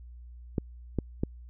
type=clicks; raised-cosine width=3 ms; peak=-14 dBFS; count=3; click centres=0.582 / 0.987 / 1.235 s; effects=added 60 Hz sine -44 dBFS peak until 1.49 s